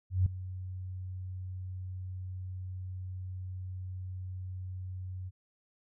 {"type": "tone with ADSR envelope", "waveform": "sine", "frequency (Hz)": 92.5, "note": "F#2", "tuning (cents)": 0, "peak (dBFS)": -21, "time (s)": [0.1, 5.31], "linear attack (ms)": 160, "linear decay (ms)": 5, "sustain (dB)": -16, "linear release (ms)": 35, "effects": []}